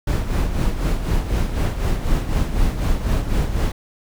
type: noise with tremolo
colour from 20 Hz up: brown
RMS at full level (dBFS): -17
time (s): 0.07-3.72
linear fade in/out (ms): 5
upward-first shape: sine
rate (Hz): 4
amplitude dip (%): 60
effects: none